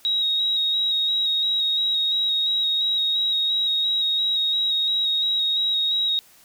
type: tone with vibrato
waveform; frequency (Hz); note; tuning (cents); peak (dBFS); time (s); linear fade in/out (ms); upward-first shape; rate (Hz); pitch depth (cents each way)
sine; 3796; A#7; +31; -19; 0.05-6.19; 0; square; 2.9; 18
effects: white hiss -53 dBFS RMS until 6.44 s